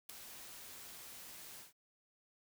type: noise with ADSR envelope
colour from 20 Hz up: white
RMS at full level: -43 dBFS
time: 0.09-1.73 s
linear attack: 7 ms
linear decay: 3 ms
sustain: -9 dB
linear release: 140 ms
effects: none